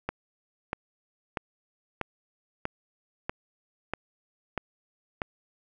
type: click train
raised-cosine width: 0.5 ms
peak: -14 dBFS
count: 9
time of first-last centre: 0.09-5.218 s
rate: 1.56 Hz
effects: none